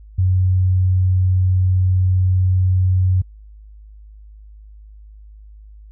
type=tone; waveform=sine; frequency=92.5 Hz; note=F#2; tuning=in tune; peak=-12 dBFS; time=0.18-3.22 s; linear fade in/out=10 ms; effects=added 52 Hz sine -38 dBFS peak until 5.91 s